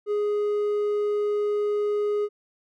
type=tone with hard clipping; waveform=sine; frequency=415.3 Hz; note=G#4; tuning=in tune; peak=-23 dBFS; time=0.06-2.29 s; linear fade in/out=50 ms; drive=3 dB; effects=none